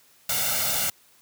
white noise with comb filter, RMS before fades -25 dBFS, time 0.29-0.9 s, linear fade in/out 5 ms, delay 1.4 ms, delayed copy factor +0.95, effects white hiss -58 dBFS RMS until 1.21 s + high-pass 60 Hz 12 dB/octave

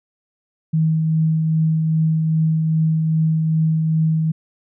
sine tone with tremolo, 159.2 Hz, D#3, 40 cents sharp, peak -13 dBFS, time 0.73-4.32 s, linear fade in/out 10 ms, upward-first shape triangle, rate 2.5 Hz, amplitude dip 30%, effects none

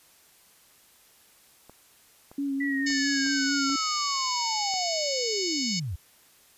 clicks, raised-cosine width 1 ms, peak -33 dBFS, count 6, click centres 1.696 / 2.315 / 2.904 / 3.264 / 3.699 / 4.74 s
sine tone with vibrato, 277.2 Hz, C#4, in tune, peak -26 dBFS, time 2.38-3.76 s, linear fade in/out 5 ms, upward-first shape sine, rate 4.5 Hz, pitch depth 29 cents each way
sine linear sweep, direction down, 1975.5 to 70.7 Hz, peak -29 dBFS, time 2.6-5.96 s, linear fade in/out 10 ms
harmonic tone, 740 Hz, F#5, in tune, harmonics 3 / 4 / 5 / 6 / 7 / 8 / 9 / 10, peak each -37 / -40 / -42 / -33 / -32 / -43 / -35 / -41 dBFS, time 2.86-5.8 s, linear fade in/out 10 ms
effects white hiss -58 dBFS RMS until 6.57 s + resampled to 32000 Hz

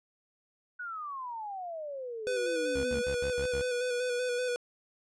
sine exponential sweep, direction down, 1490 to 220 Hz, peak -36 dBFS, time 0.79-3.02 s, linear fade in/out 10 ms
square tone with vibrato, 493.9 Hz, B4, in tune, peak -30 dBFS, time 2.27-4.56 s, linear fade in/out 0 ms, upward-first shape square, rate 5.2 Hz, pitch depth 25 cents each way
sawtooth tone bursts, 69.3 Hz, C#2, in tune, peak -33 dBFS, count 6, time 2.75-3.622 s, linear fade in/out 10 ms, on 92 ms, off 64 ms
effects resampled to 22050 Hz

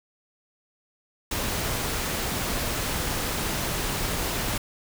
pink noise, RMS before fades -28 dBFS, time 1.31-4.58 s, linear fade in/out 5 ms, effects none

